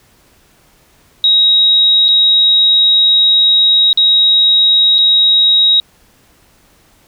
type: tone with dropouts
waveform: sine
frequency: 3803 Hz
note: A#7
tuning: 34 cents sharp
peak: -6 dBFS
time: 1.24-5.8 s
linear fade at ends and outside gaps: 1 ms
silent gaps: 2.083-2.087 / 3.93-3.974 / 4.983-4.987 s
effects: pink hiss -50 dBFS RMS until 7.07 s